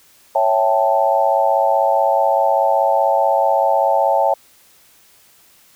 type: chord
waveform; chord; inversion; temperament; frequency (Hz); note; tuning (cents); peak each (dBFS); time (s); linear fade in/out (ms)
sine; A dominant seventh; first; equal; 554.4 / 659.3 / 784 / 880; C#5 / E5 / G5 / A5; 0 / 0 / 0 / 0; -18; 0.35-4.34; 5
effects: white hiss -51 dBFS RMS until 5.75 s